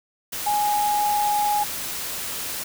sine tone in noise, 830.6 Hz, G#5, in tune, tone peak -19 dBFS, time 0.46-1.64 s, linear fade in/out 10 ms, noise white, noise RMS -30 dBFS, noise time 0.32-2.64 s, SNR +8 dB, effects none

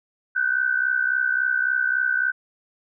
sine tone pair together, 1480 / 1543.6 Hz, F#6 / G6, 0 / -27 cents, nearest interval minor second, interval 73 cents, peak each -22 dBFS, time 0.35-2.32 s, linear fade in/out 20 ms, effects none

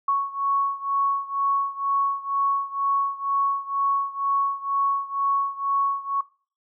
sine beating tone pair, 1108.7 / 1110.8 Hz, C#6 / C#6, 0 / +3 cents, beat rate 2.1 Hz, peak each -23 / -25 dBFS, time 0.08-6.21 s, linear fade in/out 5 ms, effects noise-tail reverb RT60 0.4 s tail -21 dB re dry

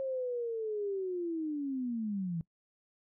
sine linear sweep, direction down, 540 to 160 Hz, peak -32 dBFS, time 0-2.41 s, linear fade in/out 0 ms, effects noise-tail reverb RT60 0.1 s tail -21 dB re dry

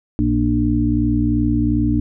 harmonic tone with a mistuned harmonic, 58.8 Hz, A#1, 16 cents sharp, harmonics 1 / 2 / 4 / 5, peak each -21 / -21 / -20 / -18 dBFS, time 0.19-2 s, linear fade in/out 0 ms, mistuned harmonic 5, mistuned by +23 cents, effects none

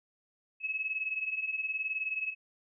sine beating tone pair, 2562 / 2581 Hz, E7 / E7, -50 / -37 cents, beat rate 19 Hz, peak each -37 / -33 dBFS, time 0.6-2.35 s, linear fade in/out 50 ms, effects none

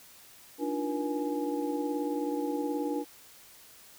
sine tone cluster, 292.3 / 311.1 / 348.5 / 477.9 / 837 Hz, D4 / D#4 / F4 / A#4 / G#5, -8 / 0 / -4 / +43 / +13 cents, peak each -32 / -39 / -37 / -35 / -39 dBFS, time 0.58-3.05 s, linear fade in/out 50 ms, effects white hiss -54 dBFS RMS until 3.98 s

